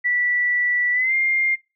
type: tone with pitch glide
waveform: sine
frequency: 1960 to 2113 Hz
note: B6 to C7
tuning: -14 to +16 cents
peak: -17 dBFS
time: 0.04-1.56 s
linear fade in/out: 20 ms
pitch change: +130 cents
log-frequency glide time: 0.93-1.14 s
effects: noise-tail reverb RT60 0.3 s tail -23 dB re dry